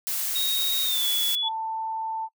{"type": "noise", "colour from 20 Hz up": "blue", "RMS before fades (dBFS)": -28, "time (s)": [0.07, 1.35], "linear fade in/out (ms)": 0}
{"type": "tone with pitch glide", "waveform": "sine", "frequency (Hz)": [3763, 3411], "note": ["A#7", "G#7"], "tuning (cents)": [16, 46], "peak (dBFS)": -24, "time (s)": [0.35, 1.49], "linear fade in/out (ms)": 10, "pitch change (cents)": -170, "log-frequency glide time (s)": [0.83, 1.05]}
{"type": "tone", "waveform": "sine", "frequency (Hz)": 889, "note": "A5", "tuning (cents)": 18, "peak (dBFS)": -27, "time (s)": [1.42, 2.29], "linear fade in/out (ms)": 50}
{"effects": ["noise-tail reverb RT60 0.1 s tail -21 dB re dry"]}